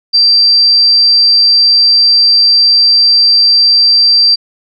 sine tone, 4699 Hz, D8, in tune, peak -4 dBFS, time 0.13-4.36 s, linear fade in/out 20 ms, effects none

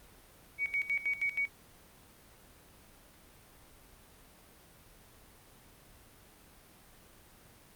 sine tone with tremolo, 2248 Hz, C#7, 24 cents sharp, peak -28 dBFS, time 0.58-1.49 s, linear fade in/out 50 ms, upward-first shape square, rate 6.3 Hz, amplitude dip 80%, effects pink hiss -58 dBFS RMS until 7.75 s + Opus 32 kbps

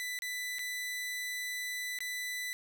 sawtooth tone with dropouts, 1990 Hz, B6, 13 cents sharp, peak -32 dBFS, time 0-2.53 s, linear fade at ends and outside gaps 0 ms, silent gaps 0.189-0.221 / 0.585-0.592 / 1.988-2.005 s, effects none

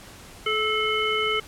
harmonic tone with a mistuned harmonic, 431.4 Hz, A4, 34 cents flat, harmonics 1 / 3 / 5 / 7, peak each -27 / -27 / -27 / -27 dBFS, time 0.46-1.4 s, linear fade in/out 5 ms, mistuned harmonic 3, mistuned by +22 cents, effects pink hiss -45 dBFS RMS until 1.47 s + low-pass 12000 Hz 12 dB/octave

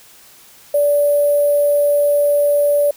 sine tone with sample-and-hold, 580 Hz, D5, 22 cents flat, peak -11 dBFS, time 0.74-2.91 s, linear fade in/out 5 ms, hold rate 11025 Hz, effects white hiss -45 dBFS RMS until 2.96 s

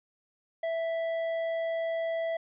triangle tone with tanh clipping, 659.3 Hz, E5, in tune, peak -30 dBFS, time 0.63-2.37 s, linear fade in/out 5 ms, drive 13 dB, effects resampled to 8000 Hz

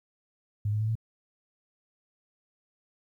sine tone with pitch steps, 103.83 / 106.44 / 109.12 / 111.86 Hz, G#2 / G#2 / A2 / A2, 0 / +43 / -14 / +29 cents, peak -25 dBFS, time 0.65-0.954 s, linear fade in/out 5 ms, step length 76 ms, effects 11-bit

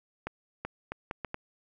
accelerating click train, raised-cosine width 0.5 ms, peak -19 dBFS, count 6, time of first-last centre 0.27-1.344 s, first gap 380 ms, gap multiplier 0.71, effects none

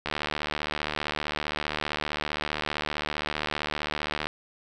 click train, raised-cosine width 0.3 ms, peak -12 dBFS, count 318, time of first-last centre 0.06-4.27 s, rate 75.3 Hz, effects none

